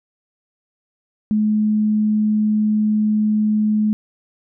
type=tone; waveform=sine; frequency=213.2 Hz; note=G#3; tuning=46 cents sharp; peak=-14 dBFS; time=1.31-3.93 s; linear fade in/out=0 ms; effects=none